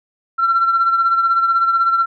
sine beating tone pair, 1354 / 1370 Hz, E6 / F6, +46 / -34 cents, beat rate 16 Hz, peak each -12 / -20 dBFS, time 0.38-2.06 s, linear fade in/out 20 ms, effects tanh soft clip ceiling -7 dBFS

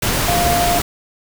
sine tone in noise, 698.5 Hz, F5, in tune, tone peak -16 dBFS, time 0.28-0.79 s, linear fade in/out 5 ms, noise pink, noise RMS -18 dBFS, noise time 0.02-0.82 s, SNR -1 dB, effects none

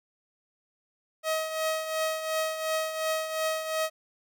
sawtooth tone with tremolo, 634 Hz, D#5, 32 cents sharp, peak -21 dBFS, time 1.23-3.9 s, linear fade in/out 50 ms, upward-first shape triangle, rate 2.8 Hz, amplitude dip 65%, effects none

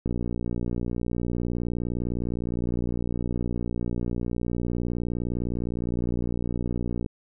click train, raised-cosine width 3 ms, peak -16 dBFS, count 419, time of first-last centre 0.06-7.062 s, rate 59.7 Hz, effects none

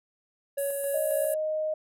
triangle tone with tremolo, 560 Hz, C#5, 18 cents sharp, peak -25 dBFS, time 0.57-1.35 s, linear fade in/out 10 ms, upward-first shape square, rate 3.7 Hz, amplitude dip 30%
pink band-pass noise, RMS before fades -38 dBFS, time 0.58-1.34 s, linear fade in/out 2 ms, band 9200 to 13000 Hz, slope 48 dB/octave
sine tone, 621 Hz, D#5, 3 cents flat, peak -26 dBFS, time 0.94-1.74 s, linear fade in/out 5 ms
effects none

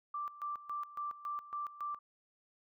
sine tone with tremolo, 1174.7 Hz, D6, in tune, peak -36 dBFS, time 0.14-1.99 s, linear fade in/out 5 ms, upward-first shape square, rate 3.6 Hz, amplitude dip 80%, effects none

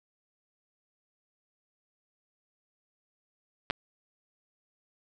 clicks, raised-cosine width 0.3 ms, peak -13 dBFS, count 2, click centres 3.701 / 3.708 s, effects none

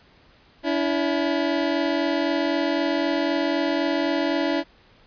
25% pulse tone pair together, 285.4 / 329.3 Hz, D4 / E4, -49 / -2 cents, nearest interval major second, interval 247 cents, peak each -20 dBFS, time 0.63-4.64 s, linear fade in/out 50 ms, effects pink hiss -55 dBFS RMS until 5.06 s + resampled to 11025 Hz

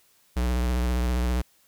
square tone with vibrato, 61.2 Hz, B1, 15 cents flat, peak -23 dBFS, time 0.36-1.42 s, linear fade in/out 10 ms, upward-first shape triangle, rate 15 Hz, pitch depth 74 cents each way, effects white hiss -62 dBFS RMS until 1.67 s

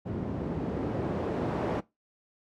white noise with low-pass filter sweep, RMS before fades -31 dBFS, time 0.05-1.81 s, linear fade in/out 20 ms, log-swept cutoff 260 to 570 Hz, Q 0.72, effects noise-tail reverb RT60 0.2 s tail -20 dB re dry + high-pass 80 Hz 12 dB/octave

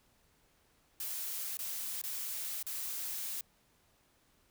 blue noise with dropouts, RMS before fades -39 dBFS, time 1-3.41 s, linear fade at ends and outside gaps 2 ms, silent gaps 1.571-1.59 / 2.016-2.037 / 2.628-2.666 s, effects pink hiss -70 dBFS RMS until 4.5 s

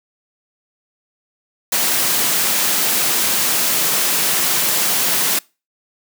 white high-pass noise, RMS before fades -17 dBFS, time 1.72-5.39 s, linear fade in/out 5 ms, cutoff 130 Hz, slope 48 dB/octave, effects noise-tail reverb RT60 0.3 s tail -25 dB re dry

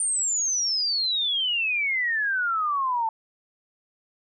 sine exponential sweep, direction down, 9110 to 880 Hz, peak -22 dBFS, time 0-3.09 s, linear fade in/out 2 ms, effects none

